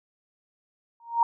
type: tone with exponential growth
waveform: sine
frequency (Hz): 932.3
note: A#5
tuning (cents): 0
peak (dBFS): -14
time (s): 1-1.23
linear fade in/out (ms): 2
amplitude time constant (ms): 48
effects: none